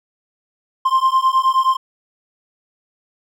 triangle beating tone pair, 1046.5 / 1056 Hz, C6 / C6, 0 / +16 cents, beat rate 9.5 Hz, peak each -14 dBFS, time 0.85-1.77 s, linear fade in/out 10 ms, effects none

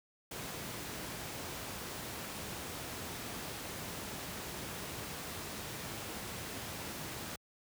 pink noise, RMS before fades -42 dBFS, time 0.31-7.36 s, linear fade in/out 5 ms, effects high-pass 80 Hz 12 dB/octave

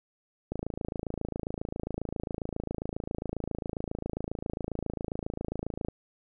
click train, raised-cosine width 2 ms, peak -19 dBFS, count 148, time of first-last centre 0.52-5.885 s, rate 27.4 Hz, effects none

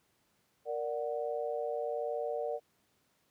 sine chord, Bb augmented, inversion none, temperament equal, 466.2 / 587.3 / 740 Hz, Bb4 / D5 / F#5, 0 / 0 / 0 cents, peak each -36 / -36 / -40 dBFS, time 0.65-2.6 s, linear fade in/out 50 ms, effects pink hiss -73 dBFS RMS until 3.3 s + high-pass 100 Hz 12 dB/octave

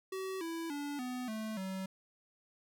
square tone with pitch steps, 380 / 330.8 / 288 / 250.7 / 218.3 / 190 Hz, F#4 / E4 / D4 / B3 / A3 / F#3, +46 / +6 / -34 / +26 / -13 / +46 cents, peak -38 dBFS, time 0.12-1.86 s, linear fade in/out 5 ms, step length 290 ms, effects none

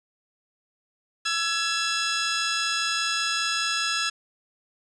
15% pulse tone pair together, 1334.2 / 1684 Hz, E6 / G#6, +20 / +24 cents, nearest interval major third, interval 404 cents, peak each -20 / -20 dBFS, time 1.25-4.1 s, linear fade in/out 10 ms, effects resampled to 22050 Hz + 8-bit

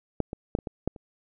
clicks, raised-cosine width 2 ms, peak -11 / -20 / -10 / -23 / -19 / -12 / -30 dBFS, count 7, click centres 0.203 / 0.331 / 0.551 / 0.588 / 0.672 / 0.876 / 0.962 s, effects none

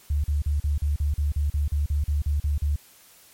sine tone bursts, 73.1 Hz, D2, 7 cents flat, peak -20 dBFS, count 15, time 0.1-2.76 s, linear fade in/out 5 ms, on 140 ms, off 40 ms, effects white hiss -53 dBFS RMS until 3.33 s + MP3 64 kbps

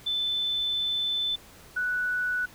sine tone pair in turn, 3520 / 1480 Hz, A7 / F#6, 0 / 0 cents, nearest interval octave + minor third, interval 1500 cents, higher first, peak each -25 dBFS, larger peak neither, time 0.06-1.36 / 1.76-2.46 s, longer first, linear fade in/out 10 ms, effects pink hiss -51 dBFS RMS until 2.54 s

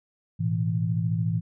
sine chord, A suspended second, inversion none, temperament equal, 110 / 123.47 / 164.81 Hz, A2 / B2 / E3, 0 / 0 / 0 cents, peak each -26 / -31 / -26 dBFS, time 0.39-1.41 s, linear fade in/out 20 ms, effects none

